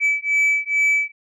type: beating tone pair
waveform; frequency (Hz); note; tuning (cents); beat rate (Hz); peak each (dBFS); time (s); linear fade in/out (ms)
sine; 2300 / 2302.3; D7 / D7; -37 / -35; 2.3; -17; 0-1.12; 50
effects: tanh soft clip ceiling -13 dBFS